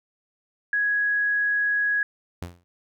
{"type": "tone", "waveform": "sine", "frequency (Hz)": 1666, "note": "G#6", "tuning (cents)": 5, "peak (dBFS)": -20, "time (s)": [0.73, 2.03], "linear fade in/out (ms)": 2}
{"type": "tone with exponential decay", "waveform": "sawtooth", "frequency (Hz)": 87.31, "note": "F2", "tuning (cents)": 0, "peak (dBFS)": -25, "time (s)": [2.42, 2.64], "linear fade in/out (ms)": 0, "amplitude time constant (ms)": 47}
{"effects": []}